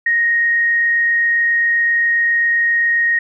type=tone with frequency modulation; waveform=sine; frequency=1869 Hz; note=A#6; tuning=4 cents sharp; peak=-12 dBFS; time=0.06-3.19 s; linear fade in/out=5 ms; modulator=27.5 Hz; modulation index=0.29; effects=none